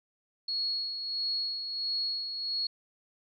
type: tone with tremolo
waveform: sine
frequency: 4332 Hz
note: C#8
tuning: 41 cents flat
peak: -28 dBFS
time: 0.48-2.67 s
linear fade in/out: 5 ms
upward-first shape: sine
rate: 1.5 Hz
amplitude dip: 50%
effects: none